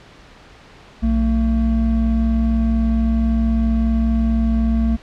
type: tone pair together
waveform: triangle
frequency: 60.3 / 225.3 Hz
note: B1 / A3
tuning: -41 / +41 cents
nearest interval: octave + major seventh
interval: 2282 cents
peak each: -15 dBFS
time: 1.02-4.97 s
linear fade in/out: 20 ms
effects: pink hiss -44 dBFS RMS until 5.02 s + low-pass 4000 Hz 12 dB/octave